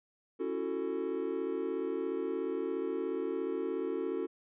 triangle chord, F# minor seventh, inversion second, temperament just, 277.5 / 333 / 370 / 444 Hz, C#4 / E4 / F#4 / A4, +2 / +18 / 0 / +16 cents, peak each -38 / -37 / -34 / -35 dBFS, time 0.39-4.27 s, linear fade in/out 20 ms, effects resampled to 8000 Hz

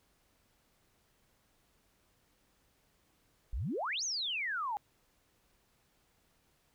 sine exponential two-way sweep, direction up then down, 43.71 to 6645 to 795 Hz, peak -33 dBFS, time 3.53-4.77 s, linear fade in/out 0 ms, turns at 4.04 s, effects pink hiss -72 dBFS RMS until 6.74 s

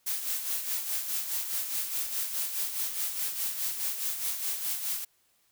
blue noise with tremolo, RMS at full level -30 dBFS, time 0.06-5.05 s, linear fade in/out 10 ms, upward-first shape sine, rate 4.8 Hz, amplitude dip 55%, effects white hiss -69 dBFS RMS until 5.51 s

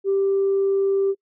sine tone, 392 Hz, G4, in tune, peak -16 dBFS, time 0.04-1.15 s, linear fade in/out 50 ms, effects noise-tail reverb RT60 0.1 s tail -26 dB re dry + tanh soft clip ceiling -13 dBFS

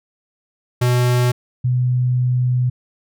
square / sine tone pair in turn, 123.47 / 125.19 Hz, B2 / B2, 0 / +24 cents, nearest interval unison, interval 24 cents, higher second, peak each -14 dBFS, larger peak neither, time 0.81-1.32 / 1.64-2.7 s, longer second, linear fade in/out 10 ms, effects none

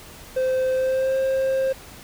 triangle tone with pitch glide, 518 to 530.7 Hz, C5 to C5, -17 to +24 cents, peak -17 dBFS, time 0.36-1.73 s, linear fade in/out 10 ms, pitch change +41 cents, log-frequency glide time 0.74-1.17 s, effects pink hiss -43 dBFS RMS until 2.03 s

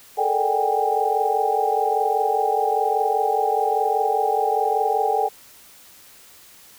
sine tone cluster, 432.5 / 453.6 / 596 / 768 / 813 Hz, A4 / A#4 / D5 / G5 / G#5, -30 / -47 / +25 / -36 / -37 cents, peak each -25 / -27 / -31 / -22 / -22 dBFS, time 0.17-5.29 s, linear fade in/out 20 ms, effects white hiss -48 dBFS RMS until 6.78 s

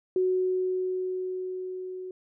sine tone with level ramp, 370 Hz, F#4, in tune, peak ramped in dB -21 to -35 dBFS, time 0.16-2.11 s, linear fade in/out 2 ms, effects none

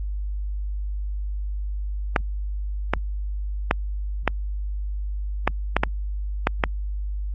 clicks, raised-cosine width 0.5 ms, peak -3 dBFS, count 9, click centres 2.162 / 2.936 / 3.711 / 4.277 / 5.476 / 5.766 / 5.835 / 6.471 / 6.638 s, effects added 50 Hz sine -25 dBFS peak until 7.34 s + AAC 32 kbps

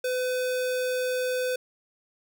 square tone, 505 Hz, B4, 39 cents sharp, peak -26 dBFS, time 0.04-1.56 s, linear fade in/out 5 ms, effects none

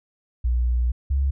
sine tone pair in turn, 60.5 / 68.38 Hz, B1 / C#2, -35 / -23 cents, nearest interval major second, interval 212 cents, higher second, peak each -18 dBFS, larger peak neither, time 0.44-0.92 / 1.1-1.31 s, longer first, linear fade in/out 10 ms, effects none

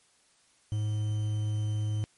triangle tone with quantisation, 106.3 Hz, G#2, 41 cents sharp, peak -25 dBFS, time 0.72-2.04 s, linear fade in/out 0 ms, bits 8, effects white hiss -65 dBFS RMS until 2.17 s + MP3 48 kbps

